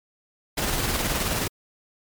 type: noise with tremolo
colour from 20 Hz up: pink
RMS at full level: -24 dBFS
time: 0.57-1.48 s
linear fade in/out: 10 ms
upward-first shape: square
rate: 19 Hz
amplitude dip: 30%
effects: MP3 96 kbps